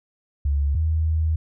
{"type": "tone pair in turn", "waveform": "sine", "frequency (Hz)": [71, 79.46], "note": ["C#2", "D#2"], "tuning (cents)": [42, 37], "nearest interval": "major second", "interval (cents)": 195, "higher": "second", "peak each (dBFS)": -18, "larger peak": "neither", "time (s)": [[0.45, 0.75], [0.75, 1.36]], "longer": "second", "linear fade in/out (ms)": 5, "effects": []}